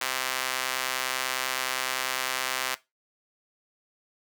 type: tone with high-pass filter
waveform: sawtooth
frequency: 129.8 Hz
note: C3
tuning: 13 cents flat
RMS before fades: -30 dBFS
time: 0.01-2.75 s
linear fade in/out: 5 ms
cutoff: 1300 Hz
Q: 0.72
effects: noise-tail reverb RT60 0.2 s tail -17 dB re dry